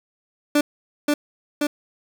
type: tone with echo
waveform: 30% pulse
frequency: 293.7 Hz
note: D4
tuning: in tune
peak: -12 dBFS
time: 0.55-0.61 s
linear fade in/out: 5 ms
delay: 530 ms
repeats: 2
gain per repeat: -2 dB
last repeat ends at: 1.67 s
effects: none